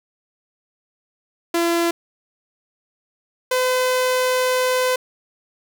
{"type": "tone pair in turn", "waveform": "sawtooth", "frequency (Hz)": [339.3, 508.4], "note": ["F4", "C5"], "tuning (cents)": [-50, -50], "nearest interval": "perfect fifth", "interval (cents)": 700, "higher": "second", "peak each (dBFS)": -13, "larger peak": "neither", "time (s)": [[1.54, 1.91], [3.51, 4.96]], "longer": "second", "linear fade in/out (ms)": 5, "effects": ["9-bit"]}